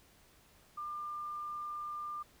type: tone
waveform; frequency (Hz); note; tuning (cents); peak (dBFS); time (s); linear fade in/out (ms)
sine; 1197; D6; +33; -38; 0.77-2.23; 10
effects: pink hiss -64 dBFS RMS until 2.4 s